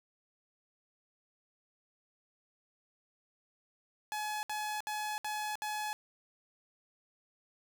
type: tone bursts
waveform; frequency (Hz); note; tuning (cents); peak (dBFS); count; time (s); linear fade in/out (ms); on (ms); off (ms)
sawtooth; 848; G#5; +36; -31; 5; 4.12-5.93; 0; 310; 65
effects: none